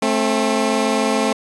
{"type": "tone pair together", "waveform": "15% pulse", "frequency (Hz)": [219.1, 266.2], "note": ["A3", "C4"], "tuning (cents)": [-7, 30], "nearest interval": "minor third", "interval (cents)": 337, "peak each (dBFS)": [-12, -13], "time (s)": [0.02, 1.33], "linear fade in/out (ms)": 5, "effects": ["resampled to 24000 Hz"]}